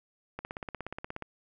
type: click train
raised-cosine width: 0.5 ms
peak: -22 dBFS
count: 15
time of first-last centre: 0.39-1.223 s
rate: 16.8 Hz
effects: none